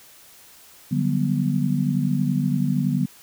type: chord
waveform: sine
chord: G major seventh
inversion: second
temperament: just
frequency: 147 / 183.75 / 196 / 245 Hz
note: D3 / F#3 / G3 / B3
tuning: +2 / -12 / 0 / -14 cents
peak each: -23 / -26 / -26 / -24 dBFS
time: 0.91-3.06 s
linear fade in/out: 10 ms
effects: white hiss -49 dBFS RMS until 3.22 s